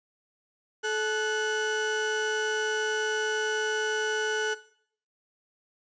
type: tone pair together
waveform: 35% pulse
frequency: 432.7 / 1480 Hz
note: A4 / F#6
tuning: -29 / 0 cents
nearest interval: octave + major sixth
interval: 2129 cents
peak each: -28 dBFS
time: 0.83-4.55 s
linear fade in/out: 20 ms
effects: noise-tail reverb RT60 0.6 s tail -17 dB re dry + resampled to 16000 Hz